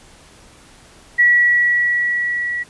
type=tone with level ramp; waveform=sine; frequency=1934 Hz; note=B6; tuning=37 cents flat; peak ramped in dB=-8 to -20 dBFS; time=1.18-2.64 s; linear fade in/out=20 ms; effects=pink hiss -46 dBFS RMS until 2.69 s + resampled to 24000 Hz